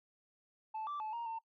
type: tone with pitch steps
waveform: sine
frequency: 874 / 1168 / 866 / 936 / 901 Hz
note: A5 / D6 / A5 / A#5 / A5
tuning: -12 / -10 / -28 / +7 / +41 cents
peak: -36 dBFS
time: 0.74-1.39 s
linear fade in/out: 10 ms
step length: 130 ms
effects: noise-tail reverb RT60 0.1 s tail -23 dB re dry + tanh soft clip ceiling -36 dBFS